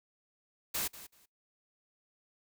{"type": "noise with echo", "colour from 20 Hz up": "white", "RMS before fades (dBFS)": -34, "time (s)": [0.74, 0.88], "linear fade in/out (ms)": 10, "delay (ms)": 190, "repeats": 2, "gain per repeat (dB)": -15, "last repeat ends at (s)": 1.26, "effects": ["noise-tail reverb RT60 0.2 s tail -26 dB re dry"]}